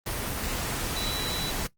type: tone in noise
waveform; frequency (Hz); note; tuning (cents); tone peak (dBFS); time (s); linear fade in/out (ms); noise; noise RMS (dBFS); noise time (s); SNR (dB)
sine; 3951; B7; 0; -32; 0.96-1.51; 5; pink; -31; 0.06-1.67; -4
effects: noise-tail reverb RT60 0.1 s tail -17 dB re dry + Opus 24 kbps